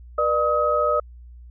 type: tone cluster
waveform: sine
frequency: 483.8 / 598 / 1269 Hz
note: B4 / D5 / D#6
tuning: -36 / +31 / +34 cents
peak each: -25 / -21 / -21 dBFS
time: 0.18-1 s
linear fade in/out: 5 ms
effects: added 60 Hz sine -40 dBFS peak until 1.5 s